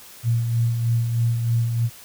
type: tone with tremolo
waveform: sine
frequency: 116.8 Hz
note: A#2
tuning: 4 cents sharp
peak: -16 dBFS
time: 0.23-1.9 s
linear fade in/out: 50 ms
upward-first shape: sine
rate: 3.2 Hz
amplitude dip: 45%
effects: white hiss -44 dBFS RMS until 2.04 s